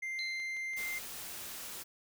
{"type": "tone", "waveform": "triangle", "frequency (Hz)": 2093, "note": "C7", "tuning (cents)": 0, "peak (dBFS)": -34, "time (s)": [0.02, 0.99], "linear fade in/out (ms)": 10}
{"type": "tone with exponential decay", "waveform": "sine", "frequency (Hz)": 4100, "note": "C8", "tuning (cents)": -36, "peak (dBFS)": -37, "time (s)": [0.19, 0.98], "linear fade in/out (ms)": 0, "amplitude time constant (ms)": 170}
{"type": "click train", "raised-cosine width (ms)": 0.2, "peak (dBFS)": -38, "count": 6, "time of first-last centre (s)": [0.4, 1.238], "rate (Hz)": 5.97}
{"type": "noise", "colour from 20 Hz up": "white", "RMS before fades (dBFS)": -44, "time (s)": [0.76, 1.84], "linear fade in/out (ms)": 20}
{"effects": []}